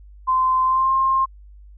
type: tone with pitch glide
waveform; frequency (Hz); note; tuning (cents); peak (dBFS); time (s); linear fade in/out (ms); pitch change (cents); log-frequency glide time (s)
sine; 1035 to 1062.3; C6 to C6; -19 to +26; -15; 0.27-1.26; 20; +45; 0.64-0.92
effects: added 50 Hz sine -41 dBFS peak until 1.77 s